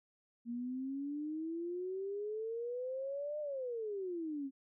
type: exponential two-way sweep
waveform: sine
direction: up then down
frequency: 233.1 to 607 to 264.1 Hz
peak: -37 dBFS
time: 0.45-4.51 s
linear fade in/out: 50 ms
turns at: 3.4 s
effects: none